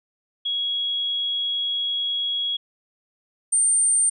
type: tone pair in turn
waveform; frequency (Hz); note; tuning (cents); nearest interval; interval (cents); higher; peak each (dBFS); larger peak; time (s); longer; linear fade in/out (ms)
sine; 3323 / 8871; G#7 / C#9; 0 / 0; octave + perfect fourth; 1700; second; -22 / -16; second; 0.45-2.57 / 3.52-4.1; first; 10
effects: none